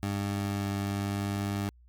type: tone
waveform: 20% pulse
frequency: 100.1 Hz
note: G2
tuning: 37 cents sharp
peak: -24 dBFS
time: 0.03-1.69 s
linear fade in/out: 0 ms
effects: added 60 Hz sine -54 dBFS peak until 1.88 s + MP3 96 kbps